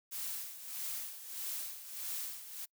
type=noise with tremolo; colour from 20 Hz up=blue; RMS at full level=-39 dBFS; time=0.11-2.66 s; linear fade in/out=20 ms; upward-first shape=sine; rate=1.6 Hz; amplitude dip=70%; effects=noise-tail reverb RT60 0.1 s tail -25 dB re dry